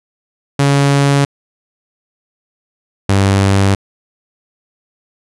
sawtooth tone pair in turn, 140.6 / 98.08 Hz, C#3 / G2, +25 / +1 cents, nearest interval tritone, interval 624 cents, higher first, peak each -5 dBFS, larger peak neither, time 0.59-1.25 / 3.09-3.75 s, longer neither, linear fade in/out 5 ms, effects resampled to 24000 Hz

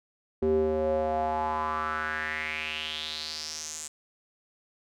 square tone with band-pass filter sweep, 77.78 Hz, D#2, in tune, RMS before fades -30 dBFS, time 0.42-3.88 s, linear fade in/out 5 ms, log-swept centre 350 to 7600 Hz, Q 5, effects none

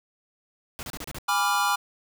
pink noise bursts, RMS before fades -36 dBFS, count 6, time 0.79-1.185 s, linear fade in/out 0 ms, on 40 ms, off 31 ms
square chord, G# diminished seventh, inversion none, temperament equal with one note detuned, 819.2 / 987.8 / 1174.7 / 1396.9 Hz, G#5 / B5 / D6 / F6, -24 / 0 / 0 / 0 cents, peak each -28 dBFS, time 1.28-1.76 s, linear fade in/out 10 ms
effects none

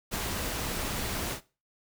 pink noise with ADSR envelope, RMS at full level -31 dBFS, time 0.11-1.41 s, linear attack 28 ms, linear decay 31 ms, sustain -2 dB, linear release 93 ms, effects noise-tail reverb RT60 0.3 s tail -17 dB re dry

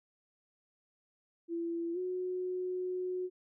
sine tone with pitch glide, 337.3 to 365.7 Hz, E4 to F#4, +40 to -20 cents, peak -33 dBFS, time 1.48-3.3 s, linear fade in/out 50 ms, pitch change +140 cents, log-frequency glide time 1.93-1.98 s, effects none

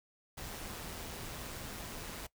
pink noise with amplitude modulation, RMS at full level -42 dBFS, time 0.37-2.27 s, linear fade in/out 10 ms, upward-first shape sine, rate 160 Hz, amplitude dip 45%, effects noise-tail reverb RT60 0.1 s tail -19 dB re dry

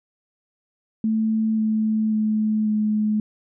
sine tone with pitch steps, 220 / 217.7 / 215.5 / 213.2 Hz, A3 / A3 / A3 / G#3, 0 / -18 / -36 / +46 cents, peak -18 dBFS, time 1.04-3.2 s, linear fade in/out 2 ms, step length 540 ms, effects none

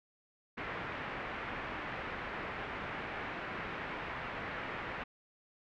white low-pass noise, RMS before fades -41 dBFS, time 0.57-5.04 s, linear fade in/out 10 ms, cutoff 2200 Hz, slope 24 dB/octave, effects none

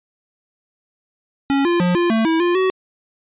square tone with pitch steps, 276.4 / 346 / 177.9 / 347.4 / 223.3 / 324.8 / 349.8 / 375.9 Hz, C#4 / F4 / F3 / F4 / A3 / E4 / F4 / F#4, -5 / -16 / +32 / -9 / +26 / -26 / +3 / +27 cents, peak -15 dBFS, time 1.5-2.7 s, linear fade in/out 0 ms, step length 150 ms, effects resampled to 8000 Hz

